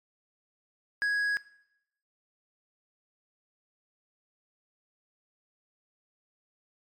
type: tone with tanh clipping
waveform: sine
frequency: 1661.2 Hz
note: G#6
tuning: in tune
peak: -26 dBFS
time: 1.02-1.37 s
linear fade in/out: 0 ms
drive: 6 dB
effects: noise-tail reverb RT60 0.8 s tail -19 dB re dry + MP3 96 kbps